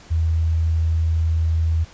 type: tone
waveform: sine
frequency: 81.2 Hz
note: E2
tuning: 26 cents flat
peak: -16 dBFS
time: 0.1-1.85 s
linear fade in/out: 20 ms
effects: pink hiss -46 dBFS RMS until 1.93 s + resampled to 16000 Hz